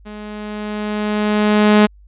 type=tone with level ramp; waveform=sawtooth; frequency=210.4 Hz; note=G#3; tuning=23 cents sharp; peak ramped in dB=-27 to -3 dBFS; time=0.05-1.87 s; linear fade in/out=20 ms; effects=added 50 Hz sine -42 dBFS peak until 2.07 s + resampled to 8000 Hz